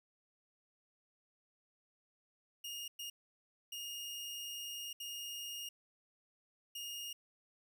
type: tone bursts at uneven times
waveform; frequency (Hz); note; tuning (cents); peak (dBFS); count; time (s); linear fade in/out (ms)
sawtooth; 2845; F7; +31; -39; 5; 2.64-2.88 / 2.99-3.1 / 3.72-4.93 / 5-5.69 / 6.75-7.13; 5
effects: none